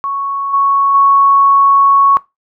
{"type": "tone with level steps", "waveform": "sine", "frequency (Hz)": 1108.7, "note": "C#6", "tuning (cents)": 0, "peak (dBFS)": [-15, -8, -5], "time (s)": [0.04, 2.17], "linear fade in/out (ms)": 0, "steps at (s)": [0.53, 0.94], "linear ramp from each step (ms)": 10, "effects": ["noise-tail reverb RT60 0.2 s tail -20 dB re dry"]}